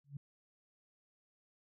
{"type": "tone with exponential growth", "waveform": "sine", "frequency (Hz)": 141.4, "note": "C#3", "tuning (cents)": 35, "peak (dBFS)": -38, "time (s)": [0.04, 0.17], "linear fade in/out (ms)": 5, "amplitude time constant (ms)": 28, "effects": []}